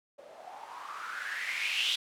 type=noise with low-pass filter sweep; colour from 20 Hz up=violet; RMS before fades=-36 dBFS; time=0.18-1.96 s; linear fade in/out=10 ms; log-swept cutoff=550 to 3300 Hz; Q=6.2; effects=none